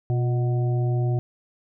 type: harmonic tone with a mistuned harmonic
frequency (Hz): 123.47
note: B2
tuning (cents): 0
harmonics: 1 / 3 / 5 / 6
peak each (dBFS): -20 / -31 / -38 / -37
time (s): 0.1-1.19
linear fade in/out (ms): 0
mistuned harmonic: 3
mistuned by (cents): -59
effects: none